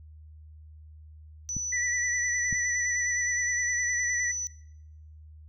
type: tone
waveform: sine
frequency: 5960 Hz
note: F#8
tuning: 12 cents sharp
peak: -30 dBFS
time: 1.49-4.47 s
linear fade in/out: 0 ms
type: clicks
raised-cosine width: 5 ms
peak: -22 dBFS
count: 2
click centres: 1.567 / 2.527 s
type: tone with vibrato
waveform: sine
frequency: 1951 Hz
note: B6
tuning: 22 cents flat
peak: -27 dBFS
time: 1.72-4.32 s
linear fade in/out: 10 ms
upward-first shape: triangle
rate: 9.7 Hz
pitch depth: 48 cents each way
effects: noise-tail reverb RT60 0.9 s tail -24 dB re dry + added 77 Hz sine -46 dBFS peak until 5.48 s